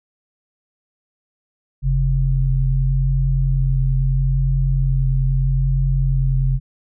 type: tone pair together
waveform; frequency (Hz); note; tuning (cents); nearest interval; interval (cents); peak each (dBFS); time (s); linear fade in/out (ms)
sine; 44.96 / 134.1; F#1 / C3; -49 / +43; octave + perfect fifth; 1892; -17; 1.82-6.6; 50
effects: none